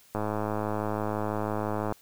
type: click train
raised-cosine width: 1 ms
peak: -16 dBFS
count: 189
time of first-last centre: 0.15-1.924 s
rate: 106 Hz
effects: white hiss -58 dBFS RMS until 2.01 s